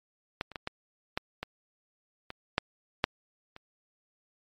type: clicks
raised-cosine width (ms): 0.3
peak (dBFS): -14 / -29 / -19 / -17 / -13 / -18 / -22 / -8 / -6 / -29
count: 10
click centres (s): 0.411 / 0.517 / 0.558 / 0.674 / 1.175 / 1.43 / 2.304 / 2.581 / 3.041 / 3.564
effects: MP3 64 kbps